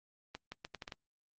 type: accelerating click train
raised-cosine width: 0.2 ms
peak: -24 dBFS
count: 7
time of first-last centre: 0.35-0.922 s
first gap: 170 ms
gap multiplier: 0.76
effects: low-pass 6000 Hz 12 dB/octave + Opus 32 kbps